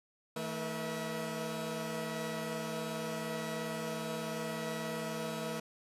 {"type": "tone cluster", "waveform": "sawtooth", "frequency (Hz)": [160.2, 222.9, 484.3, 646], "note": ["E3", "A3", "B4", "E5"], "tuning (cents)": [-49, 23, -34, -35], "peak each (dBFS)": [-39, -37, -38, -38], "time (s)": [0.36, 5.6], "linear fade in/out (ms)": 5, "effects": ["resampled to 32000 Hz"]}